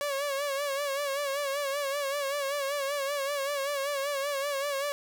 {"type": "tone with vibrato", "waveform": "sawtooth", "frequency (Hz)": 562, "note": "C#5", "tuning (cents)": 24, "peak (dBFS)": -25, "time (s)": [0.01, 4.92], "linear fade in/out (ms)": 0, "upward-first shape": "sine", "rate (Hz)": 5.2, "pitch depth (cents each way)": 67, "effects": []}